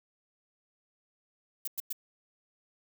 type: noise bursts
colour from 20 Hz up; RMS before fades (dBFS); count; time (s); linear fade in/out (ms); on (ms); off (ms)
violet; -34; 3; 1.65-1.928; 5; 26; 100
effects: none